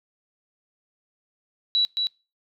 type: tone with echo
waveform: sine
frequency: 3925 Hz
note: B7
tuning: 11 cents flat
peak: -18 dBFS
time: 1.75-1.85 s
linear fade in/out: 0 ms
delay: 220 ms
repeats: 1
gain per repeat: -4 dB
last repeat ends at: 2.07 s
effects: noise-tail reverb RT60 0.3 s tail -24 dB re dry